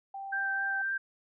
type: tone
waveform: sine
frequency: 784 Hz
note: G5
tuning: in tune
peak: -37 dBFS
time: 0.14-0.82 s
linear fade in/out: 5 ms
type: tone with vibrato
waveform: sine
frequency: 1568 Hz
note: G6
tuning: in tune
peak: -29 dBFS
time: 0.32-0.98 s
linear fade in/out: 10 ms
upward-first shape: sine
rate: 3.8 Hz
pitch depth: 12 cents each way
effects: none